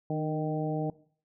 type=harmonic tone with a mistuned harmonic; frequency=155.3 Hz; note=D#3; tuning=3 cents flat; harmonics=1 / 2 / 3 / 4 / 5; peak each=-31 / -34 / -36 / -37 / -38 dBFS; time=0.1-0.9 s; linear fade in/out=2 ms; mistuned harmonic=2; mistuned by=-33 cents; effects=noise-tail reverb RT60 0.5 s tail -20 dB re dry